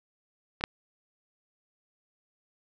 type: clicks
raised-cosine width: 0.3 ms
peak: -22 / -6 dBFS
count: 2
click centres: 0.61 / 0.639 s
effects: none